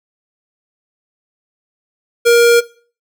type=tone; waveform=square; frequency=471.6 Hz; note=A#4; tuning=20 cents sharp; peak=-7 dBFS; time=2.25-2.61 s; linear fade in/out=20 ms; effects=noise-tail reverb RT60 0.4 s tail -19 dB re dry